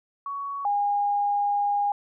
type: tone pair in turn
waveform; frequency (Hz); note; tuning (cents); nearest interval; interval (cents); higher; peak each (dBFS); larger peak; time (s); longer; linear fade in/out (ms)
sine; 1120 / 815.2; C#6 / G#5; +18 / -32; perfect fourth; 550; first; -29 / -21; second; 0.26-0.65 / 0.65-1.92; second; 2
effects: none